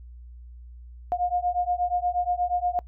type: beating tone pair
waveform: sine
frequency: 709 / 717.4 Hz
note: F5 / F5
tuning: +26 / +46 cents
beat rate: 8.4 Hz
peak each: -26 dBFS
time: 1.12-2.79 s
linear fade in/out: 0 ms
effects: noise-tail reverb RT60 0.1 s tail -24 dB re dry + added 60 Hz sine -41 dBFS peak until 2.87 s